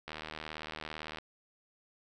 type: click train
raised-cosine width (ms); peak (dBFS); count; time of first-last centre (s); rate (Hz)
0.3; -24; 87; 0.08-1.185; 77.8
effects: none